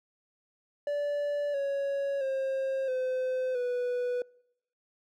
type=tone with pitch steps; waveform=triangle; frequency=580 / 556.7 / 534.3 / 512.9 / 492.2 Hz; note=D5 / C#5 / C5 / C5 / B4; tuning=-22 / +7 / +36 / -35 / -6 cents; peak=-26 dBFS; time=0.87-4.22 s; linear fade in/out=2 ms; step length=670 ms; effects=noise-tail reverb RT60 0.8 s tail -26 dB re dry